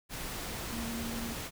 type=tone in noise; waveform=sine; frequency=231 Hz; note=A#3; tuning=16 cents flat; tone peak=-37 dBFS; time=0.7-1.36 s; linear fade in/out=50 ms; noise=pink; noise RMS=-39 dBFS; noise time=0.09-1.51 s; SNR=-1 dB; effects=none